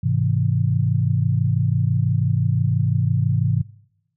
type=chord; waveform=sine; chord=Ab augmented; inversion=none; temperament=just; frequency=103.83 / 129.78 / 162.23 Hz; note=Ab2 / C3 / E3; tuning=0 / -14 / -27 cents; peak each=-21 / -20 / -23 dBFS; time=0.03-3.62 s; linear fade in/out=10 ms; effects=noise-tail reverb RT60 0.9 s tail -23 dB re dry